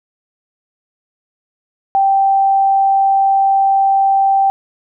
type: tone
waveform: sine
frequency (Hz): 782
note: G5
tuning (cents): -4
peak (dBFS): -9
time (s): 1.95-4.5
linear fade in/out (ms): 0
effects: none